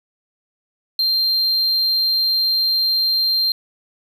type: tone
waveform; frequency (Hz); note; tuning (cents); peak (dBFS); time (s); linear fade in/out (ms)
triangle; 4171; C8; -6; -14; 0.99-3.52; 2
effects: none